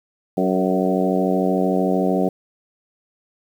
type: harmonic tone with a mistuned harmonic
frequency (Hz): 93.3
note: F#2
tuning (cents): +15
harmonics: 2 / 3 / 4 / 5 / 6 / 7 / 8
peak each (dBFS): -21 / -23 / -24 / -25 / -26 / -26 / -27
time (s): 0.37-2.29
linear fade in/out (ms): 5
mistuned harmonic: 5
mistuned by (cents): -24
effects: 8-bit